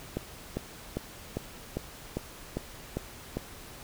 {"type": "click train", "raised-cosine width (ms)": 2, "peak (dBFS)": -17, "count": 9, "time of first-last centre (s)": [0.17, 3.37], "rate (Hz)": 2.5, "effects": ["pink hiss -47 dBFS RMS until 3.83 s"]}